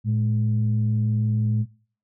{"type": "tone pair together", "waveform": "sine", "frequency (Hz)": [111.7, 210.9], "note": ["A2", "G#3"], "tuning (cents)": [27, 27], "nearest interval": "major seventh", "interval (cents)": 1100, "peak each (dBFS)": [-19, -26], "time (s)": [0.04, 1.66], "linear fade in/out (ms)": 50, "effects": ["noise-tail reverb RT60 0.5 s tail -24 dB re dry", "tanh soft clip ceiling -12 dBFS"]}